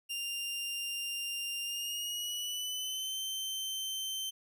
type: tone with pitch glide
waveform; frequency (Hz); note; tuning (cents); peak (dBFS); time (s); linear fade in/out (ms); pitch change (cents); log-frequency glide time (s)
sawtooth; 2794 to 3100; F7 to G7; 0 to -20; -32; 0.09-4.31; 20; +180; 1.63-3.19
effects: none